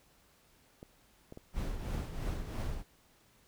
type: clicks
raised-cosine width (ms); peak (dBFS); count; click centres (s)
2; -33; 4; 0.829 / 1.324 / 1.374 / 1.762
type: noise with tremolo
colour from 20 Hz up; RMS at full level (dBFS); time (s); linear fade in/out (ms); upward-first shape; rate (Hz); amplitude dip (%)
brown; -34; 1.53-2.84; 50; triangle; 3; 60
effects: pink hiss -66 dBFS RMS until 3.47 s